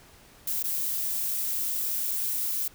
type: noise with dropouts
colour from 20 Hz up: violet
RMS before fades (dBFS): -29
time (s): 0.47-2.68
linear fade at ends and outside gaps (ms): 5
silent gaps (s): 0.628-0.639
effects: pink hiss -54 dBFS RMS until 2.74 s